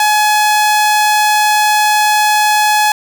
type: tone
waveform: sawtooth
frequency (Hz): 846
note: G#5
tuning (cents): +32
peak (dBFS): -5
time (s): 0-2.92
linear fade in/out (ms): 2
effects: none